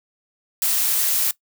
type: noise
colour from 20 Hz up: blue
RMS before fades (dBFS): -20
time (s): 0.62-1.31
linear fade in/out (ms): 2
effects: noise-tail reverb RT60 0.1 s tail -19 dB re dry